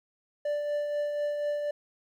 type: tone with tremolo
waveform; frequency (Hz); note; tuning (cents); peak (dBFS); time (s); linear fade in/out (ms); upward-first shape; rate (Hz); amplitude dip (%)
triangle; 587.3; D5; 0; -24; 0.45-1.71; 5; triangle; 4.1; 40
effects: 11-bit